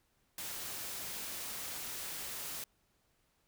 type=noise; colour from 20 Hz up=white; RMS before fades=-42 dBFS; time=0.38-2.64 s; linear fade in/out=2 ms; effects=pink hiss -75 dBFS RMS until 3.47 s